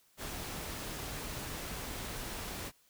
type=noise; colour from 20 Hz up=pink; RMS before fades=-41 dBFS; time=0.17-2.72 s; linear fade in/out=50 ms; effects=white hiss -68 dBFS RMS until 2.89 s